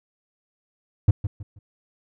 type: tone with echo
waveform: triangle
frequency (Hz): 100.3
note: G2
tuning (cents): +40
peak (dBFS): -8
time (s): 1.08-1.11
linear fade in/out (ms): 5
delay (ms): 160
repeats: 3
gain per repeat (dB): -11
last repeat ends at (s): 1.59
effects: none